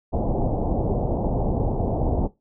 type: low-pass noise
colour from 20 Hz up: pink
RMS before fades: -23 dBFS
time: 0.12-2.28 s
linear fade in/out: 20 ms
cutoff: 820 Hz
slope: 48 dB/octave
effects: noise-tail reverb RT60 0.2 s tail -18 dB re dry